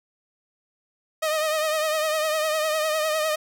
sawtooth tone with vibrato, 622 Hz, D#5, 1 cent flat, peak -18 dBFS, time 1.22-3.36 s, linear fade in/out 10 ms, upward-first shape triangle, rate 9.9 Hz, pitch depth 58 cents each way, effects none

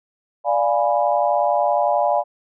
sine chord, D diminished seventh, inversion none, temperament equal, 587.3 / 698.5 / 830.6 / 987.8 Hz, D5 / F5 / Ab5 / Cb6, 0 / 0 / 0 / 0 cents, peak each -20 / -20 / -21 / -25 dBFS, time 0.44-2.24 s, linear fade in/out 50 ms, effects none

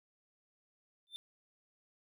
triangle tone with exponential growth, 3560 Hz, A7, 20 cents sharp, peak -36 dBFS, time 1.07-1.16 s, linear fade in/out 0 ms, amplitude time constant 18 ms, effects none

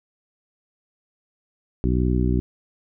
harmonic tone, 61.8 Hz, B1, 2 cents sharp, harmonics 1 / 2 / 3 / 4 / 5 / 6, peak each -21 / -24 / -26 / -27 / -28 / -29 dBFS, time 1.84-2.4 s, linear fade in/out 0 ms, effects none

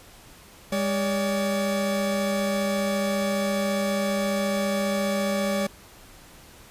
40% pulse tone pair together, 202.2 / 571.9 Hz, G#3 / D5, -46 / -46 cents, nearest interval octave + tritone, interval 1800 cents, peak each -25 dBFS, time 0.72-5.67 s, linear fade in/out 5 ms, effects pink hiss -49 dBFS RMS until 6.7 s + resampled to 32000 Hz

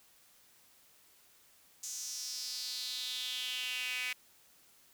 sawtooth tone with high-pass filter sweep, 251.2 Hz, B3, 30 cents sharp, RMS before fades -39 dBFS, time 1.83-4.13 s, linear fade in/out 5 ms, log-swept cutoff 6600 to 2300 Hz, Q 4.5, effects white hiss -64 dBFS RMS until 4.93 s

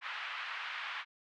pink band-pass noise, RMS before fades -41 dBFS, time 0.01-1.05 s, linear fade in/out 50 ms, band 1100 to 3100 Hz, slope 24 dB/octave, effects none

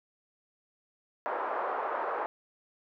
white band-pass noise, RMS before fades -33 dBFS, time 1.26-2.26 s, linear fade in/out 0 ms, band 440 to 1200 Hz, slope 24 dB/octave, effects none

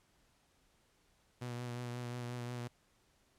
sawtooth tone with vibrato, 121.8 Hz, B2, 24 cents flat, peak -36 dBFS, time 1.41-2.68 s, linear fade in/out 10 ms, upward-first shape triangle, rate 5.6 Hz, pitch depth 30 cents each way, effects pink hiss -72 dBFS RMS until 3.38 s + low-pass 11000 Hz 12 dB/octave

